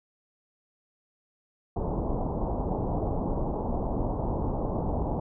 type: low-pass noise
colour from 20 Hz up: pink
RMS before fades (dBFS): -29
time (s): 1.76-5.2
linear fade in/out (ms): 5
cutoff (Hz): 950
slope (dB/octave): 48
effects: none